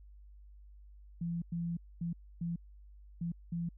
sine tone bursts at uneven times, 170 Hz, F3, 46 cents flat, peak -33 dBFS, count 6, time 1.21-1.42 / 1.52-1.77 / 2.01-2.13 / 2.41-2.56 / 3.21-3.32 / 3.52-3.69 s, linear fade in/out 5 ms, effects added 50 Hz sine -52 dBFS peak until 3.77 s

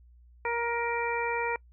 harmonic tone, 470.2 Hz, A#4, 15 cents sharp, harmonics 1 / 2 / 3 / 4 / 5, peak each -32 / -31 / -38 / -37 / -35 dBFS, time 0.45-1.56 s, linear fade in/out 2 ms, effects noise-tail reverb RT60 0.1 s tail -26 dB re dry + added 60 Hz sine -53 dBFS peak until 1.72 s

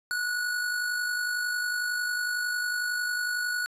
square tone with amplitude modulation, 1466 Hz, F#6, 16 cents flat, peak -26 dBFS, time 0.11-3.66 s, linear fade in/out 0 ms, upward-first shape sine, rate 51 Hz, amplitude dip 40%, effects resampled to 32000 Hz

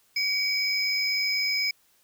triangle tone pair together, 2266 / 5068 Hz, C#7 / D#8, +37 / +31 cents, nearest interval octave + major second, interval 1394 cents, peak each -25 dBFS, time 0.16-1.71 s, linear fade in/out 5 ms, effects white hiss -64 dBFS RMS until 2.03 s

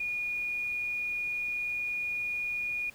sine tone, 2443 Hz, D#7, 32 cents flat, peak -30 dBFS, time 0-2.9 s, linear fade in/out 5 ms, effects pink hiss -55 dBFS RMS until 2.94 s

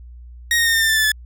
sawtooth tone with pitch steps, 1876 / 1854.5 / 1833.2 / 1812.1 / 1791.3 / 1770.7 / 1750.4 / 1730.3 Hz, A#6 / A#6 / A#6 / A#6 / A6 / A6 / A6 / A6, +11 / -9 / -29 / -49 / +31 / +10 / -9 / -29 cents, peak -11 dBFS, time 0.51-1.118 s, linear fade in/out 2 ms, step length 76 ms, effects added 60 Hz sine -36 dBFS peak until 1.25 s

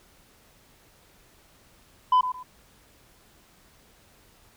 sine tone with echo, 1006 Hz, B5, 32 cents sharp, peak -13 dBFS, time 2.12-2.21 s, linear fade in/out 5 ms, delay 110 ms, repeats 2, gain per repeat -12 dB, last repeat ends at 2.43 s, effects tanh soft clip ceiling -15 dBFS + pink hiss -58 dBFS RMS until 4.56 s

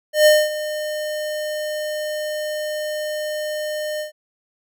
square tone with ADSR envelope, 608 Hz, D#5, 40 cents flat, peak -9 dBFS, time 0.13-4.12 s, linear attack 130 ms, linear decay 230 ms, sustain -15 dB, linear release 120 ms, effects none

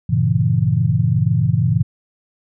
sine chord, G diminished seventh, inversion none, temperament equal, 98 / 116.54 / 138.59 / 164.81 Hz, G2 / Bb2 / Db3 / Fb3, 0 / 0 / 0 / 0 cents, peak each -21 / -17 / -19 / -19 dBFS, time 0.09-1.83 s, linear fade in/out 10 ms, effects none

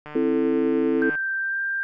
click train, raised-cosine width 0.5 ms, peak -23 dBFS, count 165, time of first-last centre 0.06-1.153 s, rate 150 Hz
sine chord, A minor, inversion first, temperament just, 264 / 330 / 440 Hz, C4 / E4 / A4, +16 / +2 / 0 cents, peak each -23 dBFS, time 0.15-1.1 s, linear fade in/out 5 ms
sine tone with pitch glide, 1568 to 1586.2 Hz, G6 to G6, 0 to +20 cents, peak -23 dBFS, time 1.02-1.83 s, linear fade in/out 0 ms, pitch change +20 cents, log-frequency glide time 1.36-1.61 s
effects none

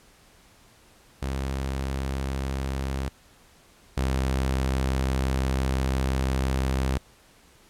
sawtooth tone pair in turn, 67 / 65.85 Hz, C2 / C2, +42 / +12 cents, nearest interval unison, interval 30 cents, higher first, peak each -23 / -19 dBFS, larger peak second, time 1.22-3.09 / 3.97-6.98 s, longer second, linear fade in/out 5 ms, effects pink hiss -56 dBFS RMS until 7.69 s + low-pass 12000 Hz 12 dB/octave

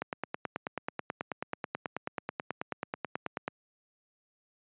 click train, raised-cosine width 0.5 ms, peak -17 dBFS, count 33, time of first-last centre 0.02-3.479 s, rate 9.25 Hz, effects high-pass 150 Hz 12 dB/octave + resampled to 8000 Hz

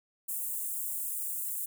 white high-pass noise, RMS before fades -35 dBFS, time 0.28-1.66 s, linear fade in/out 10 ms, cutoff 7800 Hz, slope 48 dB/octave, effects none

